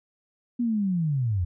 sine linear sweep, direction down, 245.9 to 82.41 Hz, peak -22 dBFS, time 0.59-1.45 s, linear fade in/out 10 ms, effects none

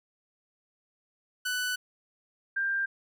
sawtooth / sine tone pair in turn, 1492 / 1589 Hz, F#6 / G6, +14 / +23 cents, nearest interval minor second, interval 109 cents, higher second, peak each -25 / -26 dBFS, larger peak first, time 1.45-1.76 / 2.56-2.86 s, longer first, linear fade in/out 10 ms, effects none

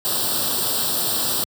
white noise with comb filter, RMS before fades -22 dBFS, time 0.05-1.44 s, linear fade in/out 0 ms, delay 0.23 ms, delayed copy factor +0.85, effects high-pass 100 Hz 12 dB/octave

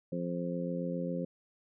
harmonic tone, 87.31 Hz, F2, in tune, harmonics 2 / 3 / 4 / 5 / 6, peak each -35 / -39 / -44 / -44 / -38 dBFS, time 0.12-1.25 s, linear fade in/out 5 ms, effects none

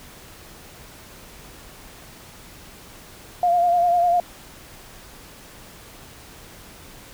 sine tone with vibrato, 700 Hz, F5, 4 cents sharp, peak -15 dBFS, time 3.43-4.2 s, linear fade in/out 2 ms, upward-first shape sine, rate 10 Hz, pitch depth 40 cents each way, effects pink hiss -44 dBFS RMS until 7.13 s

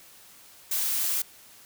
blue noise, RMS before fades -27 dBFS, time 0.71-1.22 s, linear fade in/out 5 ms, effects white hiss -52 dBFS RMS until 1.65 s

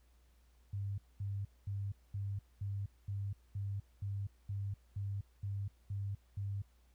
sine tone bursts, 99.8 Hz, G2, 32 cents sharp, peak -36 dBFS, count 13, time 0.73-6.62 s, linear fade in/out 5 ms, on 250 ms, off 220 ms, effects added 60 Hz sine -64 dBFS peak until 6.94 s + pink hiss -75 dBFS RMS until 6.94 s

